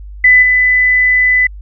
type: tone with level steps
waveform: sine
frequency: 2000 Hz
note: B6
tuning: 21 cents sharp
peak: -3 / -7 dBFS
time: 0.24-1.47 s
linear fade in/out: 5 ms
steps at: 0.42 s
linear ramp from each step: 10 ms
effects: added 50 Hz sine -27 dBFS peak until 1.61 s